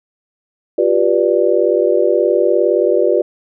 sine chord, G dominant seventh, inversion third, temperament just, 352.8 / 392 / 490 / 588 Hz, F4 / G4 / B4 / D5, +18 / 0 / -14 / +2 cents, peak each -16 dBFS, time 0.78-3.22 s, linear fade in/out 5 ms, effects none

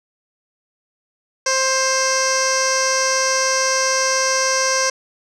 15% pulse tone with low-pass filter, 527 Hz, C5, 12 cents sharp, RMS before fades -18 dBFS, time 1.46-4.9 s, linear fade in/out 5 ms, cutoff 6300 Hz, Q 6.6, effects none

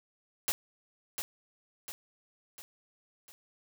white noise with echo, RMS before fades -30 dBFS, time 0.48-0.52 s, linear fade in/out 0 ms, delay 700 ms, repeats 4, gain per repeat -6 dB, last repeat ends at 3.32 s, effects none

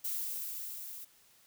violet noise with level ramp, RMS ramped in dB -35 to -46 dBFS, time 0.04-1.05 s, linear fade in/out 10 ms, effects white hiss -64 dBFS RMS until 1.46 s

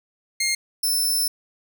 15% pulse tone pair in turn, 2126 / 5302 Hz, C7 / E8, +27 / +9 cents, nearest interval octave + major third, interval 1582 cents, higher second, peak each -14 dBFS, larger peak neither, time 0.4-0.55 / 0.83-1.28 s, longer second, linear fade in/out 5 ms, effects none

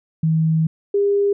sine tone pair in turn, 160 / 403.2 Hz, D#3 / G4, +49 / +49 cents, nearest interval octave + major third, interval 1600 cents, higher second, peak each -14 dBFS, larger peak neither, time 0.23-0.67 / 0.94-1.33 s, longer first, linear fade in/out 5 ms, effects none

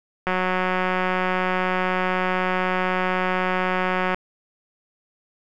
click train, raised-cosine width 0.5 ms, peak -8 dBFS, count 714, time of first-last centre 0.27-4.145 s, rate 184 Hz, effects none

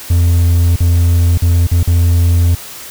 triangle tone with dropouts, 85.9 Hz, F2, 28 cents flat, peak -5 dBFS, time 0.1-2.55 s, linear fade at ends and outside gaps 5 ms, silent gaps 0.761-0.803 / 1.377-1.421 / 1.67-1.714 / 1.831-1.873 s, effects white hiss -30 dBFS RMS until 2.9 s

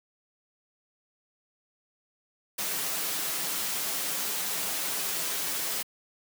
white noise with comb filter, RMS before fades -31 dBFS, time 2.58-5.83 s, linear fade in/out 10 ms, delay 8.4 ms, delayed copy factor -0.55, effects high-pass 150 Hz 12 dB/octave

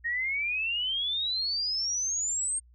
sine exponential sweep, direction up, 1846 to 8640 Hz, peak -27 dBFS, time 0.04-2.6 s, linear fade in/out 20 ms, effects added 60 Hz sine -54 dBFS peak until 2.74 s

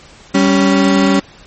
35% pulse tone pair together, 195.14 / 278.8 Hz, G3 / C#4, -8 / +10 cents, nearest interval tritone, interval 618 cents, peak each -10 dBFS, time 0.34-1.2 s, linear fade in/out 10 ms, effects pink hiss -41 dBFS RMS until 1.46 s + MP3 32 kbps

